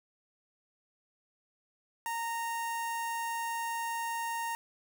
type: tone with notch filter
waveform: sawtooth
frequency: 925 Hz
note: A#5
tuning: 14 cents flat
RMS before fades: -35 dBFS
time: 2.06-4.55 s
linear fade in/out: 0 ms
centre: 4100 Hz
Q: 1.2
effects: none